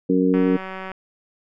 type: harmonic tone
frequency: 92.5 Hz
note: F#2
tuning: in tune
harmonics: 2 / 3 / 4 / 5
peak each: -21 / -18 / -25 / -22 dBFS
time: 0.09-0.57 s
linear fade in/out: 10 ms
type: click train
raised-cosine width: 0.5 ms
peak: -18 dBFS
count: 110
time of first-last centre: 0.34-0.917 s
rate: 189 Hz
effects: none